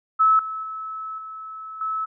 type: tone with level steps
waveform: sine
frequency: 1300 Hz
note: E6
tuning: 24 cents flat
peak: -13 / -27 / -29 / -33 / -23 dBFS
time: 0.19-2.06 s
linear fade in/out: 20 ms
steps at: 0.39 / 0.63 / 1.18 / 1.81 s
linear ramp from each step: 2 ms
effects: none